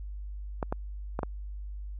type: clicks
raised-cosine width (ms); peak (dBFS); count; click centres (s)
1; -16; 4; 0.628 / 0.725 / 1.191 / 1.232
effects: added 50 Hz sine -36 dBFS peak until 1.99 s